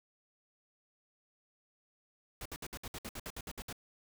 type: noise bursts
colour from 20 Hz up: pink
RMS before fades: -43 dBFS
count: 13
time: 2.41-3.727 s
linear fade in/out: 2 ms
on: 45 ms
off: 61 ms
effects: none